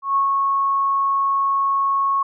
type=tone with ADSR envelope; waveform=sine; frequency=1100 Hz; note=C#6; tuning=14 cents flat; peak=-14 dBFS; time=0.02-2.23 s; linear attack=140 ms; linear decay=110 ms; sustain=-2 dB; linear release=6 ms; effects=none